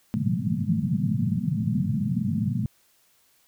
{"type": "band-pass noise", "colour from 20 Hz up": "white", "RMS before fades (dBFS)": -25, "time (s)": [0.14, 2.66], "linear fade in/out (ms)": 0, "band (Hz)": [100, 230], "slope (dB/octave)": 96, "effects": ["white hiss -63 dBFS RMS until 3.47 s"]}